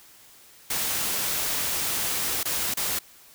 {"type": "noise with dropouts", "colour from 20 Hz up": "white", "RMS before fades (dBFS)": -27, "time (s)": [0.7, 2.99], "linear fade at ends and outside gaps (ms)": 5, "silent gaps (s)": [[2.432, 2.453], [2.74, 2.77]], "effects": ["white hiss -52 dBFS RMS until 3.34 s"]}